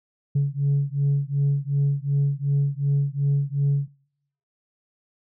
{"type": "beating tone pair", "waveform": "sine", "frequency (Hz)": [139.8, 142.5], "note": ["C#3", "C#3"], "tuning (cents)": [15, 48], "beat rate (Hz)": 2.7, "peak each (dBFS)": -21, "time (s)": [0.35, 3.88], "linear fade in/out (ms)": 10, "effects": ["noise-tail reverb RT60 0.8 s tail -26 dB re dry", "tanh soft clip ceiling -15 dBFS"]}